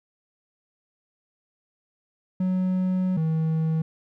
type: tone pair in turn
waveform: triangle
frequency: 185 / 159.85 Hz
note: F#3 / D#3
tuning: 0 / +47 cents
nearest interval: minor third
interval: 253 cents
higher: first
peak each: -19 dBFS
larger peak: neither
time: 2.4-3.17 / 3.17-3.82 s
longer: first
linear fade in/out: 5 ms
effects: none